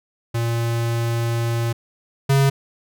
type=tone pair in turn; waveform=square; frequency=116.54 / 137.24 Hz; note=A#2 / C#3; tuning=0 / -17 cents; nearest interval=minor third; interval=283 cents; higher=second; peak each=-20 / -14 dBFS; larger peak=second; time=0.34-1.73 / 2.29-2.5 s; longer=first; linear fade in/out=10 ms; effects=none